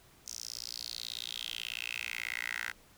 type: tone with high-pass filter sweep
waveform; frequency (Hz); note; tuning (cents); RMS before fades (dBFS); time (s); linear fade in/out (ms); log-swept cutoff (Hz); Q
10% pulse; 58.27; A#1; 0; -40; 0.26-2.72; 10; 6000 to 1700; 5.3
effects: pink hiss -61 dBFS RMS until 2.97 s